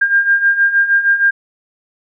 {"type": "beating tone pair", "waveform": "sine", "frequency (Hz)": [1600, 1606.4], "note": ["G6", "G6"], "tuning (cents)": [35, 42], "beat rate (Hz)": 6.4, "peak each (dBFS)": [-16, -11], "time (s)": [0.01, 1.31], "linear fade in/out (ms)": 10, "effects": []}